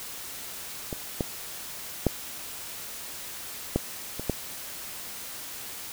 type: clicks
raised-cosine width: 2 ms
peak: -18 / -12 / -7 / -9 / -20 / -11 dBFS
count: 6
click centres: 0.928 / 1.208 / 2.067 / 3.76 / 4.196 / 4.297 s
effects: white hiss -39 dBFS RMS until 5.92 s